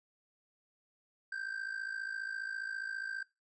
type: tone with amplitude modulation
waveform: triangle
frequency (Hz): 1568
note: G6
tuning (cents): 0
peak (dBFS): -32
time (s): 1.32-3.23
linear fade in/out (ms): 5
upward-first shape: sine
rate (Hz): 54.8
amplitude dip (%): 75
effects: noise-tail reverb RT60 0.2 s tail -17 dB re dry + resampled to 22050 Hz